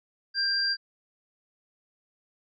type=tone pair together; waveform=sine; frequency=1590 / 4747 Hz; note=G6 / D8; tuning=+24 / +18 cents; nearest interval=octave + perfect fifth; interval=1894 cents; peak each=-29 / -25 dBFS; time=0.34-0.77 s; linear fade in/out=50 ms; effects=none